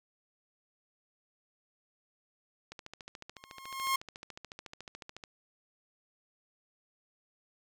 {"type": "click train", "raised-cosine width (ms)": 0.2, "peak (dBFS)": -27, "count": 36, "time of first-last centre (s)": [2.72, 5.238], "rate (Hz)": 13.9}
{"type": "tone with exponential growth", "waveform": "sawtooth", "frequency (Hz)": 1072, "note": "C6", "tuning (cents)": 42, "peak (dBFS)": -22, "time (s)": [3.36, 3.96], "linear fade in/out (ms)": 5, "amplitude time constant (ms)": 130}
{"effects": []}